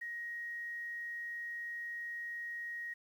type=tone; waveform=sine; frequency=1883 Hz; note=A#6; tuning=17 cents sharp; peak=-39 dBFS; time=0.01-2.94 s; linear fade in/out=10 ms; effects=11-bit